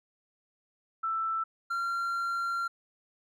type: tone pair in turn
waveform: sine / triangle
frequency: 1327 / 1376.6 Hz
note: E6 / F6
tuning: +11 / -25 cents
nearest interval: minor second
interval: 64 cents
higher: second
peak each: -28 / -27 dBFS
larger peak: second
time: 1.03-1.44 / 1.7-2.68 s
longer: second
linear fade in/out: 10 ms
effects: none